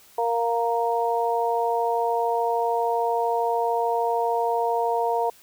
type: harmonic tone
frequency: 233.1 Hz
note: A#3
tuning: in tune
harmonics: 2 / 3 / 4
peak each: -25 / -25 / -25 dBFS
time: 0.18-5.3 s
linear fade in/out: 5 ms
effects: white hiss -53 dBFS RMS until 5.42 s